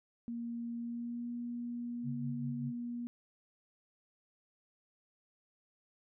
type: tone with pitch glide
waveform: sine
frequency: 234.8 to 239.3 Hz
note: A#3 to A#3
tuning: +13 to +46 cents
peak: -37 dBFS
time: 0.28-3.07 s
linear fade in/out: 0 ms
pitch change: +33 cents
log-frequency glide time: 0.77-1.3 s
type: tone with tremolo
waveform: sine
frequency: 138.6 Hz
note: C#3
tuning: in tune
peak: -36 dBFS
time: 2.03-2.73 s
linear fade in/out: 50 ms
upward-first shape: sine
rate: 5.1 Hz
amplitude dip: 50%
effects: none